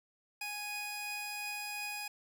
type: tone pair together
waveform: sawtooth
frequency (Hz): 830.6 / 2489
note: G#5 / D#7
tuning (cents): 0 / 0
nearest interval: octave + perfect fifth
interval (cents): 1900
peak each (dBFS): -40 / -36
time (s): 0.41-2.08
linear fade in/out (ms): 5
effects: none